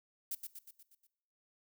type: noise with echo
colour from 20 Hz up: violet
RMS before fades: -38 dBFS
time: 0.31-0.35 s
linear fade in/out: 5 ms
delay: 120 ms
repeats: 6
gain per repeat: -5 dB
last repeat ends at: 1.07 s
effects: noise-tail reverb RT60 0.8 s tail -19 dB re dry